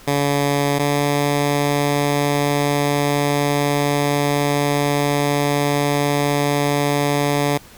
10% pulse tone pair in turn, 142.7 / 144.19 Hz, D3 / D3, -49 / -31 cents, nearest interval unison, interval 18 cents, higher second, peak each -8 dBFS, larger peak neither, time 0.07-0.79 / 0.79-7.58 s, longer second, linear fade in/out 10 ms, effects pink hiss -44 dBFS RMS until 7.77 s

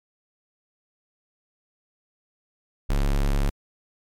square tone, 35 Hz, C#1, 18 cents sharp, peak -20 dBFS, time 2.89-3.5 s, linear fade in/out 10 ms, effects MP3 96 kbps

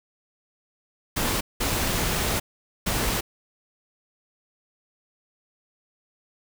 pink noise bursts at uneven times, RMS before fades -25 dBFS, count 3, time 1.16-1.41 / 1.6-2.4 / 2.86-3.21 s, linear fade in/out 10 ms, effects none

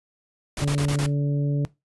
pink noise bursts, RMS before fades -30 dBFS, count 5, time 0.57-1.063 s, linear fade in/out 2 ms, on 77 ms, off 27 ms
harmonic tone, 143.6 Hz, D3, 39 cents flat, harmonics 1 / 2 / 3 / 4, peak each -20 / -30 / -36 / -38 dBFS, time 0.62-1.65 s, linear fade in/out 0 ms
effects noise-tail reverb RT60 0.2 s tail -19 dB re dry + resampled to 24000 Hz

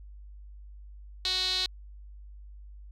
sawtooth tone with band-pass filter, 371.3 Hz, F#4, 6 cents sharp, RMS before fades -29 dBFS, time 1.25-1.66 s, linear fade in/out 0 ms, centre 4000 Hz, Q 7.5, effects added 50 Hz sine -44 dBFS peak until 2.91 s

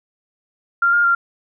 sine tone with pitch steps, 1389 / 1413 / 1386 Hz, F6 / F6 / F6, -10 / +20 / -14 cents, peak -12 dBFS, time 0.82-1.15 s, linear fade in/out 5 ms, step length 110 ms, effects none

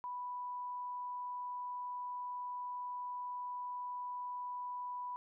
sine tone, 987.8 Hz, B5, in tune, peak -39 dBFS, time 0.04-5.16 s, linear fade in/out 0 ms, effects none

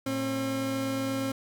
30% pulse tone pair together, 113.16 / 268.7 Hz, A2 / C4, +49 / +46 cents, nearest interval octave + minor third, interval 1497 cents, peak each -34 / -26 dBFS, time 0.06-1.32 s, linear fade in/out 5 ms, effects none

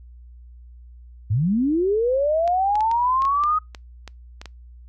sine linear sweep, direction up, 92.5 to 1262 Hz, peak -17 dBFS, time 1.3-3.59 s, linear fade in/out 10 ms
clicks, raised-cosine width 0.2 ms, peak -19 dBFS, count 11, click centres 2.477 / 2.755 / 2.807 / 2.914 / 3.221 / 3.252 / 3.437 / 3.748 / 4.077 / 4.415 / 4.457 s
effects noise-tail reverb RT60 0.2 s tail -26 dB re dry + added 60 Hz sine -41 dBFS peak until 4.88 s

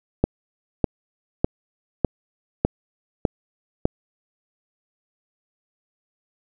click train, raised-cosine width 2 ms, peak -3 dBFS, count 7, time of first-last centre 0.24-3.854 s, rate 1.66 Hz, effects none

